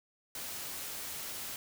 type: noise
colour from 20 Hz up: white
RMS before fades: -41 dBFS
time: 0.35-1.56 s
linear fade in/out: 2 ms
effects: none